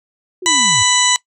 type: linear sweep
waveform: sine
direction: down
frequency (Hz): 378.1 to 85.4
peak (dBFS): -24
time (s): 0.42-0.83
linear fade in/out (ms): 5
type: harmonic tone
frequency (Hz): 993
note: B5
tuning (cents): +9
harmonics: 1 / 2 / 3 / 4 / 6 / 7 / 8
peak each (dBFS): -19 / -19 / -19 / -19 / -19 / -19 / -19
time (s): 0.46-1.16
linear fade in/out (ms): 0
effects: noise-tail reverb RT60 0.1 s tail -20 dB re dry